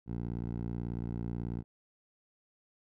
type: tone with band-pass filter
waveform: 10% pulse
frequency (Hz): 58.27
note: A#1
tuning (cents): 0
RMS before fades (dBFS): -37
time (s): 0.06-1.64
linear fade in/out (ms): 50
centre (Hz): 130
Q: 0.65
effects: none